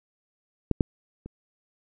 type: clicks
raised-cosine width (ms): 3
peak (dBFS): -9 / -7 / -26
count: 3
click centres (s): 0.713 / 0.808 / 1.26
effects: none